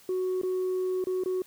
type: tone with dropouts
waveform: sine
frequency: 370 Hz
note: F#4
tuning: in tune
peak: -24 dBFS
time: 0.09-1.42 s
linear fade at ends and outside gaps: 2 ms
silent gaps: 0.415-0.433 / 1.041-1.07 / 1.237-1.259 s
effects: tanh soft clip ceiling -24 dBFS + white hiss -56 dBFS RMS until 1.46 s